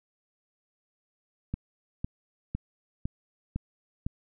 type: click train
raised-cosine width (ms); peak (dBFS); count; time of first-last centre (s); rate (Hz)
5; -18; 6; 1.54-4.065; 1.98
effects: none